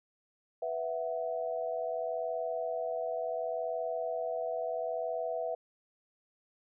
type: chord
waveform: sine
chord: B suspended fourth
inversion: none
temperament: equal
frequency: 493.9 / 659.3 / 740 Hz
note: B4 / E5 / F#5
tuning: 0 / 0 / 0 cents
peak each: -37 / -34 / -40 dBFS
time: 0.62-5.55 s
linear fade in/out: 5 ms
effects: none